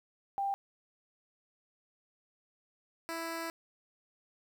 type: tone pair in turn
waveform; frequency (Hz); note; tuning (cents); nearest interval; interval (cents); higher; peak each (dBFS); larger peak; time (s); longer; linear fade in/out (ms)
sine / 10% pulse; 792 / 330.4; G5 / E4; +18 / +4; octave + minor third; 1514; first; -30 / -28; second; 0.38-0.54 / 3.09-3.5; second; 0
effects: 11-bit

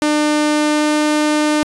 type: tone with pitch glide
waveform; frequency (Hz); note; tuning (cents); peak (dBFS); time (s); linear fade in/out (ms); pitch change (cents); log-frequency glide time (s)
sawtooth; 300 to 301.7; D4 to D4; +37 to +47; -9; 0.02-1.63; 0; +10; 0.54-0.95
effects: resampled to 24000 Hz

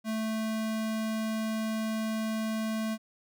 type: tone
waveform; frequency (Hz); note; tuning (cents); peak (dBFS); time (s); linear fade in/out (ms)
square; 220; A3; 0; -30; 0.04-2.98; 50
effects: none

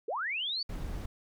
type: linear sweep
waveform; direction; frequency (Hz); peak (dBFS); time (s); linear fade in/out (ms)
sine; up; 380 to 4626; -31; 0.08-0.63; 5
type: noise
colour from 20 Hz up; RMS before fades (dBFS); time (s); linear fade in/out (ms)
brown; -37; 0.69-1.06; 5
effects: none

